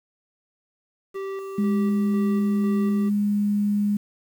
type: tone with tremolo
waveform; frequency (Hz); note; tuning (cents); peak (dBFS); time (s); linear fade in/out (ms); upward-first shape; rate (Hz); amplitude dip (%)
square; 389.2; G4; -12; -29; 1.14-3.1; 20; square; 2; 35
type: tone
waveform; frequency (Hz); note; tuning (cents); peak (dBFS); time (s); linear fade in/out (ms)
sine; 205.6; G#3; -17; -19; 1.58-3.97; 5
effects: low-pass 2000 Hz 12 dB/octave + 8-bit